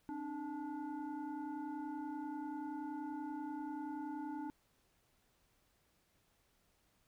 sine tone with frequency modulation, 301.7 Hz, D4, 47 cents sharp, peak -40 dBFS, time 0.09-4.5 s, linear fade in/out 0 ms, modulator 573 Hz, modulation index 1, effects pink hiss -75 dBFS RMS until 7.07 s

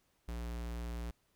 square tone, 58.6 Hz, A#1, 10 cents sharp, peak -39 dBFS, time 0.28-1.11 s, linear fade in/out 5 ms, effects pink hiss -75 dBFS RMS until 1.35 s

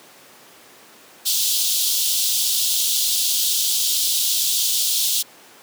pink high-pass noise, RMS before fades -20 dBFS, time 1.25-5.23 s, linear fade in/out 20 ms, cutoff 3200 Hz, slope 48 dB/octave, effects pink hiss -46 dBFS RMS until 5.62 s + high-pass 300 Hz 12 dB/octave

